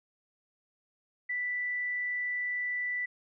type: tone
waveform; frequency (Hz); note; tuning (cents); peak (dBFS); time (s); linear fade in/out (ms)
sine; 1975.5; B6; 0; -30; 1.29-3.06; 10
effects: none

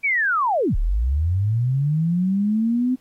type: linear two-way sweep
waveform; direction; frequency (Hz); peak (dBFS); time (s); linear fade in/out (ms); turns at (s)
sine; down then up; 2349 to 31.9 to 258.4; -17; 0.03-2.96; 20; 0.76
effects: pink hiss -61 dBFS RMS until 3 s + AAC 48 kbps

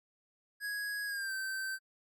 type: tone with pitch glide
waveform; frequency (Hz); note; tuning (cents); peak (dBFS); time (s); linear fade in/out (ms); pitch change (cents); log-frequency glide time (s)
square; 1661.2 to 1550; G#6 to G6; 0 to -20; -36; 0.6-1.79; 50; -120; 1.06-1.33
effects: AAC 64 kbps

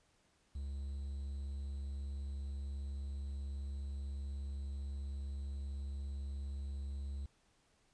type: tone with quantisation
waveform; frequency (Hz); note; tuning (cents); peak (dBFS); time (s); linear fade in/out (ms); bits
triangle; 69.3; C#2; 0; -37; 0.55-7.26; 5; 11
effects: pink hiss -73 dBFS RMS until 7.93 s + resampled to 22050 Hz

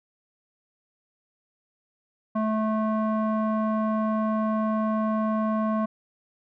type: tone with low-pass filter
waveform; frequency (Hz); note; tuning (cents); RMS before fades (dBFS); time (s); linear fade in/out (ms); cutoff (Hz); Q
square; 217.7; A3; -18; -25; 2.35-5.86; 10; 1000; 3
effects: none

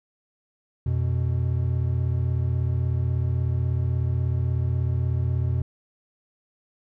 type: tone pair together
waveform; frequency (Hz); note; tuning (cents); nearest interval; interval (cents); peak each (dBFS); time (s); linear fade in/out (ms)
triangle; 87.31 / 123.69; F2 / B2; 0 / +3; tritone; 603; -22; 0.86-5.62; 5
effects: none

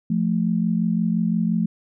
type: tone pair together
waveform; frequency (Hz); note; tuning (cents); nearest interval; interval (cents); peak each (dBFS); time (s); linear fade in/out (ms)
sine; 174.22 / 220; F3 / A3; -4 / 0; major third; 404; -21; 0.1-1.66; 5
effects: none

